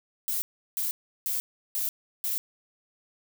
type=noise bursts; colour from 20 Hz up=violet; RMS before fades=-29 dBFS; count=5; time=0.28-2.38 s; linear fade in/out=0 ms; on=140 ms; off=350 ms; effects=none